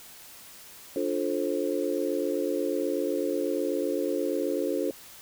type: chord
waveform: sine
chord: D minor seventh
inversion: none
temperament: just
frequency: 293.7 / 352.4 / 440.5 / 528.6 Hz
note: D4 / F4 / A4 / C5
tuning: 0 / +16 / +2 / +18 cents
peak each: -31 dBFS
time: 0.96-4.91 s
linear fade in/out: 2 ms
effects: white hiss -48 dBFS RMS until 5.21 s